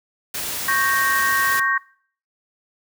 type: noise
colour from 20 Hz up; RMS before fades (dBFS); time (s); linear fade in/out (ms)
white; -27; 0.34-1.6; 5
type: chord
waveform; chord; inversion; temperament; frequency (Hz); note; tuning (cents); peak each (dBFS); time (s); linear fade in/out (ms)
sine; G diminished; second; equal with one note detuned; 1105.5 / 1568 / 1864.7; Db6 / G6 / Bb6; -5 / 0 / 0; -22 / -22 / -21; 0.68-1.78; 5
effects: noise-tail reverb RT60 0.5 s tail -20 dB re dry